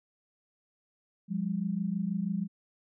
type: tone pair together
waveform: sine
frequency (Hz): 176.6 / 202.8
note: F3 / G#3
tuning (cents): +20 / -41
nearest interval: major second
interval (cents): 239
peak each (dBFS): -32 / -31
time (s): 1.28-2.48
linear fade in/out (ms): 50
effects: none